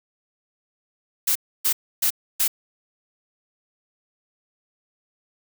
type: noise bursts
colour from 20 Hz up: blue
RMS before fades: -20 dBFS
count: 4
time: 1.27-2.48 s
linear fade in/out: 10 ms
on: 85 ms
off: 290 ms
effects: none